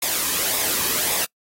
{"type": "noise with flanger", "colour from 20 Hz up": "white", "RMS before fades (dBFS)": -22, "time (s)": [0.02, 1.25], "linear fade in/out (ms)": 5, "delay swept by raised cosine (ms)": [0.67, 1.45], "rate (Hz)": 1.8, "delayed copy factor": -0.55, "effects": ["noise-tail reverb RT60 0.1 s tail -24 dB re dry", "AAC 48 kbps"]}